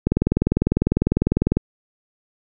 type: click train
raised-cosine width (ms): 3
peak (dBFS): -3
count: 31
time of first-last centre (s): 0.07-1.57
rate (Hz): 20
effects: none